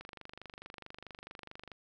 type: click train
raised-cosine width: 0.3 ms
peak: -30 dBFS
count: 43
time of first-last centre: 0.01-1.717 s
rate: 24.6 Hz
effects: none